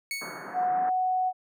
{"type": "tone with exponential decay", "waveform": "sawtooth", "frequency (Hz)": 2217, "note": "C#7", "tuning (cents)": 0, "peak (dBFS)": -25, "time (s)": [0.11, 0.67], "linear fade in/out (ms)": 1, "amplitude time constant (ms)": 120}
{"type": "band-pass noise", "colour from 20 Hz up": "white", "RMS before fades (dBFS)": -40, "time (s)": [0.21, 0.9], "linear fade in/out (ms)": 10, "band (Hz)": [150, 1700], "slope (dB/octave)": 48}
{"type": "tone with pitch glide", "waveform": "sine", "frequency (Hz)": [730, 741.5], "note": ["F#5", "F#5"], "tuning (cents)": [-24, 4], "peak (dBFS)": -23, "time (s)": [0.53, 1.33], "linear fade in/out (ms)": 50, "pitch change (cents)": 28, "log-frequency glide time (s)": [0.65, 0.89]}
{"effects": []}